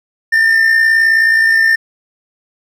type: tone with amplitude modulation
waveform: triangle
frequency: 1801 Hz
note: A6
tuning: 40 cents sharp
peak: -4 dBFS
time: 0.32-1.76 s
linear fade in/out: 10 ms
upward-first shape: sine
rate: 59.1 Hz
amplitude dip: 45%
effects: none